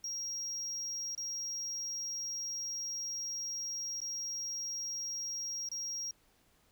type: tone with dropouts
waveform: triangle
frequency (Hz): 5620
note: F8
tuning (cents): +10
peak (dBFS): -35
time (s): 0.04-6.11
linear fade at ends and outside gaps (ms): 2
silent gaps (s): 1.15-1.177 / 4.004-4.016 / 5.689-5.715
effects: pink hiss -69 dBFS RMS until 6.71 s